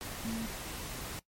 sine tone in noise, 225.5 Hz, A3, 43 cents sharp, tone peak -34 dBFS, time 0.25-0.46 s, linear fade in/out 0 ms, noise pink, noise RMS -41 dBFS, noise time 0.01-1.19 s, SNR +4 dB, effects noise-tail reverb RT60 0.1 s tail -18 dB re dry + MP3 64 kbps

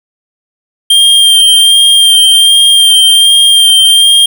square tone with vibrato, 3183 Hz, G7, 26 cents sharp, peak -3 dBFS, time 0.9-4.26 s, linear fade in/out 5 ms, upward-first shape sine, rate 1.3 Hz, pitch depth 19 cents each way, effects none

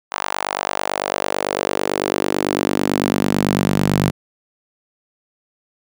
sawtooth tone with high-pass filter sweep, 49 Hz, G1, in tune, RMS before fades -20 dBFS, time 0.11-4.11 s, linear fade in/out 20 ms, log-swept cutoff 950 to 150 Hz, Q 1.9, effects none

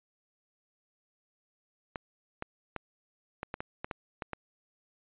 clicks, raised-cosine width 0.5 ms, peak -20 dBFS, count 10, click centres 1.958 / 2.424 / 2.763 / 3.431 / 3.541 / 3.605 / 3.845 / 3.912 / 4.222 / 4.333 s, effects resampled to 8000 Hz

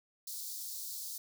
white high-pass noise, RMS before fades -42 dBFS, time 0.27-1.18 s, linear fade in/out 5 ms, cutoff 4000 Hz, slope 48 dB/octave, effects none

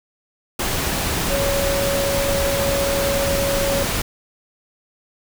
sine tone in noise, 557 Hz, C#5, 8 cents sharp, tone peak -20 dBFS, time 1.3-3.83 s, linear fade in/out 5 ms, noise pink, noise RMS -22 dBFS, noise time 0.59-4.02 s, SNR -1 dB, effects none

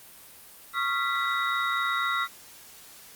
sine tone cluster, 1108 / 1256 / 1380 / 1978 / 3777 Hz, C#6 / D#6 / F6 / B6 / A#7, -1 / +16 / -21 / +2 / +22 cents, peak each -32 / -34 / -28 / -31 / -34 dBFS, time 0.73-2.28 s, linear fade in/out 50 ms, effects white hiss -49 dBFS RMS until 3.15 s + Opus 32 kbps

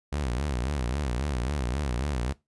sawtooth tone with vibrato, 66.2 Hz, C2, 21 cents sharp, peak -23 dBFS, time 0.12-2.33 s, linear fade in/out 10 ms, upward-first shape sine, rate 3.7 Hz, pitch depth 210 cents each way, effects noise-tail reverb RT60 0.2 s tail -20 dB re dry + resampled to 24000 Hz

